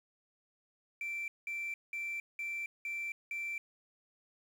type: tone bursts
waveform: sine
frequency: 2343 Hz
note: D7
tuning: 5 cents flat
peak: -34 dBFS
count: 6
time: 1.01-3.58 s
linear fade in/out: 2 ms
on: 270 ms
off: 190 ms
effects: tanh soft clip ceiling -34 dBFS + 10-bit